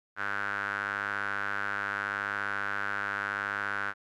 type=tone with band-pass filter; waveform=sawtooth; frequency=100.8 Hz; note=G2; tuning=49 cents sharp; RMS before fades=-33 dBFS; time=0.16-3.94 s; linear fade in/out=50 ms; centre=1500 Hz; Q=6.6; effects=none